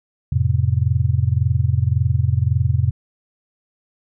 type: chord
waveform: sine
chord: F major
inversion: none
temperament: just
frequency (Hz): 87.31 / 109.13 / 130.96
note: F2 / A2 / C3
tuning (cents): 0 / -14 / +2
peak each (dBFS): -19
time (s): 0.32-2.91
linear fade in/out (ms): 5
effects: none